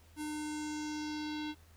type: tone with low-pass filter sweep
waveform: square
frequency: 302.7 Hz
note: D#4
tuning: 48 cents flat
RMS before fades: -39 dBFS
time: 0.16-1.55 s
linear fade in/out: 50 ms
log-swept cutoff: 11000 to 3600 Hz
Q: 2.7
effects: added 81 Hz sine -59 dBFS peak until 1.76 s + pink hiss -65 dBFS RMS until 1.76 s